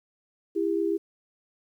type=tone pair together; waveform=sine; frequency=333 / 400.5 Hz; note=E4 / G4; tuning=+18 / +37 cents; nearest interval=minor third; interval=319 cents; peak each=-26 dBFS; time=0.55-0.98 s; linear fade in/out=20 ms; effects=10-bit